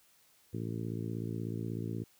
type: harmonic tone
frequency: 56.4 Hz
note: A1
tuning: 44 cents sharp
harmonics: 2 / 3 / 4 / 5 / 6 / 7 / 8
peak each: -38 / -41 / -43 / -44 / -44 / -47 / -51 dBFS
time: 0.53-2.04 s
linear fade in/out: 10 ms
effects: white hiss -66 dBFS RMS until 2.19 s